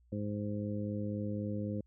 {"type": "harmonic tone", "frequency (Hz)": 103.83, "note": "G#2", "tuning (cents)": 0, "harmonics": [1, 2, 3, 4, 5], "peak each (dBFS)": [-38, -37, -42, -48, -43], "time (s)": [0.12, 1.81], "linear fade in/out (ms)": 5, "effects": ["added 60 Hz sine -63 dBFS peak until 1.86 s"]}